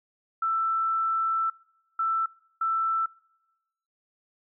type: tone bursts at uneven times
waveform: sine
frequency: 1329 Hz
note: E6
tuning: 14 cents sharp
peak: -23 dBFS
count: 3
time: 0.42-1.5 / 1.99-2.26 / 2.61-3.06 s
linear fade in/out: 5 ms
effects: noise-tail reverb RT60 1.0 s tail -25 dB re dry